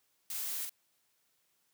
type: noise with echo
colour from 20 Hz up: blue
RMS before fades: -39 dBFS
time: 0.3-0.65 s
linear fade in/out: 2 ms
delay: 45 ms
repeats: 1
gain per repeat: -3 dB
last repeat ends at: 0.695 s
effects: white hiss -75 dBFS RMS until 1.73 s + high-pass 80 Hz 12 dB/octave